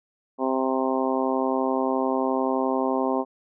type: harmonic tone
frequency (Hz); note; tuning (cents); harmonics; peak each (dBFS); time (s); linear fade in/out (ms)
131.5; C3; +9; 2 / 3 / 4 / 5 / 6 / 7 / 8; -26 / -28 / -29 / -30 / -31 / -31 / -32; 0.38-3.25; 50
effects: none